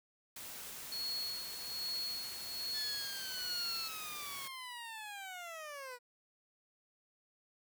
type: noise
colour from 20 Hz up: white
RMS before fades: -47 dBFS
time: 0.36-4.48 s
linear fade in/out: 5 ms
type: tone with tremolo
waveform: sine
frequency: 4340 Hz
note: C#8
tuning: 37 cents flat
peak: -36 dBFS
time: 0.92-3.88 s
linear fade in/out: 2 ms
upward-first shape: sine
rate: 1.2 Hz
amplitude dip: 65%
type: linear sweep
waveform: 15% pulse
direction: down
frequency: 1760 to 479 Hz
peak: -38 dBFS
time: 2.72-5.99 s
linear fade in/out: 50 ms
effects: none